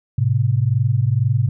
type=tone pair together; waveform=sine; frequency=107.9 / 130 Hz; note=A2 / C3; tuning=-33 / -11 cents; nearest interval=minor third; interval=322 cents; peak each=-17 dBFS; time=0.18-1.49 s; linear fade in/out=5 ms; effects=none